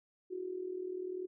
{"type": "tone with amplitude modulation", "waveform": "sine", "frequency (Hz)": 367.2, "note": "F#4", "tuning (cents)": -13, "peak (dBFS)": -34, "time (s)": [0.3, 1.27], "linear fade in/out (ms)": 20, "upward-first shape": "sine", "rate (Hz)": 40.3, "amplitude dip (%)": 70, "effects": []}